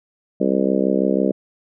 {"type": "harmonic tone", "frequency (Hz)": 66.1, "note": "C2", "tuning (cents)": 18, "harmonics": [3, 4, 5, 6, 7, 8, 9], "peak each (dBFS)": [-21, -22, -23, -24, -24, -25, -26], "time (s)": [0.4, 1.32], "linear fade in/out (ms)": 10, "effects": []}